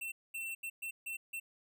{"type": "tone bursts at uneven times", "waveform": "square", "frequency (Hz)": 2697, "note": "E7", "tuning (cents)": 39, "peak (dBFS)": -39, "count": 6, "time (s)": [[0.01, 0.12], [0.34, 0.55], [0.63, 0.7], [0.82, 0.91], [1.06, 1.17], [1.33, 1.4]], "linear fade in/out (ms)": 10, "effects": []}